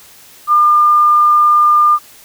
sine tone, 1203 Hz, D6, 41 cents sharp, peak -6 dBFS, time 0.47-1.99 s, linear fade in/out 50 ms, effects white hiss -41 dBFS RMS until 2.24 s

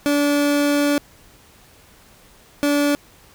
30% pulse tone pair in turn, 288.9 / 288.9 Hz, D4 / D4, -28 / -28 cents, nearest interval unison, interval 0 cents, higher neither, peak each -13 dBFS, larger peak neither, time 0.06-0.98 / 2.63-2.95 s, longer first, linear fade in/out 0 ms, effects pink hiss -50 dBFS RMS until 3.34 s

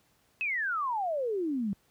sine exponential sweep, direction down, 2637 to 189.5 Hz, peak -28 dBFS, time 0.41-1.73 s, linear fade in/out 0 ms, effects pink hiss -68 dBFS RMS until 1.9 s + high-pass 60 Hz 12 dB/octave

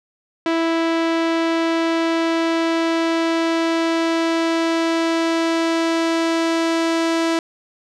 sawtooth tone with low-pass filter sweep, 329.6 Hz, E4, in tune, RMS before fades -19 dBFS, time 0.46-7.39 s, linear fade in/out 2 ms, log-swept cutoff 3600 to 6500 Hz, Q 0.78, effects none

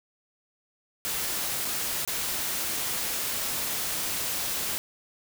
white noise with dropouts, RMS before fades -30 dBFS, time 1.05-4.78 s, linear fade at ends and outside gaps 0 ms, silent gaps 1.648-1.652 / 2.05-2.076 s, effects none

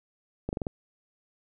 slowing click train, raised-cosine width 2 ms, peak -17 dBFS, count 5, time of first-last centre 0.49-0.668 s, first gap 39 ms, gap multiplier 1.09, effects none

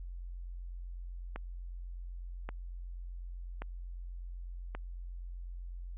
click train, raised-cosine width 0.5 ms, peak -25 dBFS, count 4, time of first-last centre 1.36-4.75 s, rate 0.885 Hz, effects added 44 Hz sine -40 dBFS peak until 5.97 s + resampled to 8000 Hz

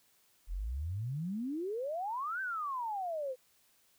sine exponential two-way sweep, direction up then down, 39 to 1578 to 495 Hz, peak -34 dBFS, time 0.47-3.36 s, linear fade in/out 50 ms, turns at 2.41 s, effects white hiss -69 dBFS RMS until 3.98 s

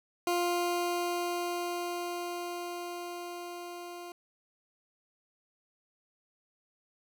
20% pulse tone with level ramp, 350 Hz, F4, 4 cents sharp, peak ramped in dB -22 to -37 dBFS, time 0.27-4.12 s, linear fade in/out 2 ms, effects none

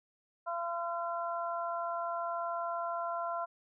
harmonic tone, 340.9 Hz, F4, 42 cents flat, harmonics 2 / 3 / 4, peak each -36 / -38 / -39 dBFS, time 0.46-3.46 s, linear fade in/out 20 ms, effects none

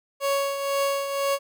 30% pulse tone with tremolo, 556 Hz, C#5, 5 cents sharp, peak -18 dBFS, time 0.2-1.39 s, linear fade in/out 50 ms, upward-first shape triangle, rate 2 Hz, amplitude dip 60%, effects none

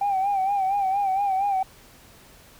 sine tone with vibrato, 784 Hz, G5, in tune, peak -19 dBFS, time 0.01-1.63 s, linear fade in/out 5 ms, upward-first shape sine, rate 4.3 Hz, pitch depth 70 cents each way, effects tanh soft clip ceiling -17 dBFS + pink hiss -51 dBFS RMS until 2.59 s

